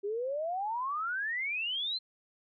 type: exponential sweep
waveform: sine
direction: up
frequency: 392 to 4191 Hz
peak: -31 dBFS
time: 0.03-1.99 s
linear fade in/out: 20 ms
effects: none